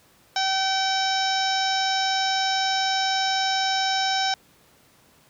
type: harmonic tone with a mistuned harmonic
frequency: 768 Hz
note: G5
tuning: 36 cents flat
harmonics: 1 / 2 / 3 / 4 / 5 / 6 / 7 / 8 / 9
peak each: -24 / -29 / -34 / -33 / -29 / -38 / -28 / -39 / -42 dBFS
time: 0.36-4.34 s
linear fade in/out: 2 ms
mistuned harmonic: 9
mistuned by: -23 cents
effects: pink hiss -57 dBFS RMS until 5.29 s + high-pass 80 Hz 12 dB/octave